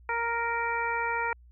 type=harmonic tone; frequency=466.2 Hz; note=A#4; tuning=in tune; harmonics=1 / 2 / 3 / 4 / 5; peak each=-36 / -30 / -33 / -35 / -35 dBFS; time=0.09-1.33 s; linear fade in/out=2 ms; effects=added 60 Hz sine -51 dBFS peak until 1.51 s